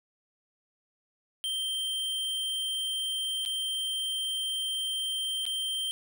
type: tone with dropouts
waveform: square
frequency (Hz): 3142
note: G7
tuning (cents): +3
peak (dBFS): -30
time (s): 1.44-5.91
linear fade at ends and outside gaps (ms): 0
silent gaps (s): 3.451-3.46 / 5.454-5.464
effects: none